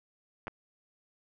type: clicks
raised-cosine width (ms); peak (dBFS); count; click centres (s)
0.5; -23; 2; 0.471 / 0.48
effects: none